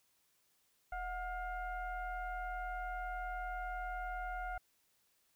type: tone with frequency modulation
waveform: sine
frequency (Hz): 730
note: F#5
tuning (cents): -24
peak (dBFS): -38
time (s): 0.92-4.58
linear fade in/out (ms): 5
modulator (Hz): 690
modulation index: 1.1
effects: white hiss -75 dBFS RMS until 5.35 s